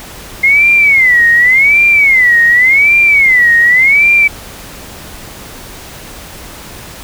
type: tone with vibrato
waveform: sine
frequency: 2109 Hz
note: C7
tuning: 13 cents sharp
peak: -4 dBFS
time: 0.43-4.28 s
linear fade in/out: 10 ms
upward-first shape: sine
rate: 0.88 Hz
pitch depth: 210 cents each way
effects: pink hiss -30 dBFS RMS until 7.03 s